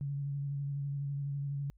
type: tone with vibrato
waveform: sine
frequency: 141 Hz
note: C#3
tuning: 30 cents sharp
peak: -33 dBFS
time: 0.01-1.7 s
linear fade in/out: 0 ms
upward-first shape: square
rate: 12 Hz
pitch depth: 18 cents each way
effects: added 50 Hz sine -60 dBFS peak until 1.77 s